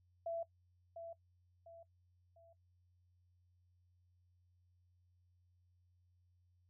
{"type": "tone with echo", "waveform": "sine", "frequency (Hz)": 669, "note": "E5", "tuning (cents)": 25, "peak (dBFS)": -38, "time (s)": [0.26, 0.43], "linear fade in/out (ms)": 5, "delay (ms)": 700, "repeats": 3, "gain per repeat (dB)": -8, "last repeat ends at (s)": 2.53, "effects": ["noise-tail reverb RT60 0.1 s tail -19 dB re dry", "added 89 Hz sine -70 dBFS peak until 6.69 s"]}